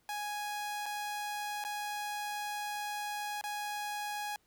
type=tone with dropouts; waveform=sawtooth; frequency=830.6 Hz; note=G#5; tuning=in tune; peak=-32 dBFS; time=0.09-4.36 s; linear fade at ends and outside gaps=1 ms; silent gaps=0.858-0.862 / 1.64-1.649 / 3.412-3.439 s; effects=pink hiss -72 dBFS RMS until 4.46 s